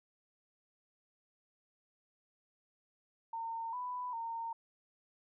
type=tone with pitch steps; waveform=sine; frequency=912 / 993 / 917 Hz; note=A#5 / B5 / A#5; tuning=-38 / +9 / -29 cents; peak=-37 dBFS; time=3.33-4.53 s; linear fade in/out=5 ms; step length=400 ms; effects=none